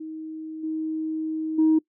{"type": "tone with level steps", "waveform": "sine", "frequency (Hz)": 315.6, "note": "D#4", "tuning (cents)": 25, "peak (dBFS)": [-32, -25, -14], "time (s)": [0, 1.79], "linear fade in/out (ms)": 10, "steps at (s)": [0.63, 1.58], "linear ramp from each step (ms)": 10, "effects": ["noise-tail reverb RT60 0.1 s tail -22 dB re dry", "tanh soft clip ceiling -12 dBFS"]}